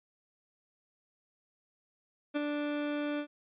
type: tone with ADSR envelope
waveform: 30% pulse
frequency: 293.7 Hz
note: D4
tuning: in tune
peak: -25 dBFS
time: 2.34-3.27 s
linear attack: 24 ms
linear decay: 18 ms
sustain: -4 dB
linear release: 80 ms
effects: resampled to 8000 Hz